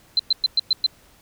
sine tone bursts, 4080 Hz, C8, 44 cents flat, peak -14 dBFS, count 6, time 0.17-0.864 s, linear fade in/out 2 ms, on 24 ms, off 110 ms, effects pink hiss -54 dBFS RMS until 1.21 s

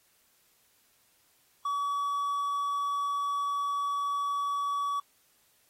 triangle tone, 1138 Hz, C#6, 45 cents sharp, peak -26 dBFS, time 1.65-5 s, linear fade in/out 5 ms, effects white hiss -67 dBFS RMS until 5.69 s + AAC 48 kbps

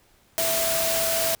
sine tone in noise, 659.3 Hz, E5, in tune, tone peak -26 dBFS, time 0.38-1.35 s, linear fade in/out 0 ms, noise white, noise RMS -25 dBFS, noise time 0.38-1.35 s, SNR -4 dB, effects pink hiss -60 dBFS RMS until 1.4 s

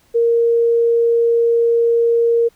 sine tone, 466 Hz, A#4, 1 cent flat, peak -11 dBFS, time 0.14-2.49 s, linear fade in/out 20 ms, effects pink hiss -56 dBFS RMS until 2.55 s

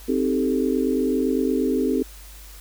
sine chord, A half-diminished seventh, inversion first, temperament equal, 261.6 / 311.1 / 392 / 440 Hz, C4 / Eb4 / G4 / A4, 0 / 0 / 0 / 0 cents, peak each -22 / -26 / -25 / -26 dBFS, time 0.08-2.03 s, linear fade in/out 10 ms, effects added 50 Hz sine -41 dBFS peak until 2.6 s + white hiss -46 dBFS RMS until 2.6 s

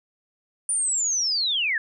sine linear sweep, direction down, 9440 to 1661.2 Hz, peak -21 dBFS, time 0.69-1.78 s, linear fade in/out 2 ms, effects none

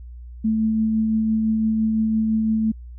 sine tone with tremolo, 220 Hz, A3, in tune, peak -16 dBFS, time 0.44-2.72 s, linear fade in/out 10 ms, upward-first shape triangle, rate 5.9 Hz, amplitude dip 25%, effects added 60 Hz sine -35 dBFS peak until 2.98 s

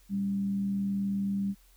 sine tone with frequency modulation, 197.9 Hz, G3, 17 cents sharp, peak -27 dBFS, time 0.09-1.55 s, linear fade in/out 50 ms, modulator 80.9 Hz, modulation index 0.22, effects added 42 Hz sine -58 dBFS peak until 1.76 s + white hiss -64 dBFS RMS until 1.76 s

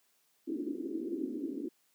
pink band-pass noise, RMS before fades -37 dBFS, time 0.47-1.69 s, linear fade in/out 10 ms, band 260 to 360 Hz, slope 48 dB/octave, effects white hiss -72 dBFS RMS until 1.94 s + high-pass 150 Hz 12 dB/octave

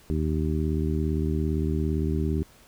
harmonic tone, 77.6 Hz, D#2, 4 cents flat, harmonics 1 / 2 / 3 / 4 / 5, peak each -26 / -29 / -31 / -32 / -33 dBFS, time 0.1-2.43 s, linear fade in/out 0 ms, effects pink hiss -55 dBFS RMS until 2.67 s

